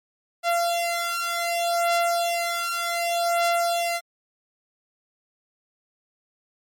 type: beating tone pair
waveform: sawtooth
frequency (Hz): 686 / 686.66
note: F5 / F5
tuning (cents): -31 / -29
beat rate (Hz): 0.66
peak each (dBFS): -21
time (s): 0.43-4.01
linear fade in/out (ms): 50
effects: MP3 64 kbps